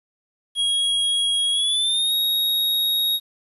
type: tone with pitch glide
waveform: square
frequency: 3299 to 3768 Hz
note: G#7 to A#7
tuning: -12 to +18 cents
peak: -19 dBFS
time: 0.55-3.2 s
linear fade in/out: 50 ms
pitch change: +230 cents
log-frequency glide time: 1.51-2.13 s
effects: resampled to 32000 Hz + 9-bit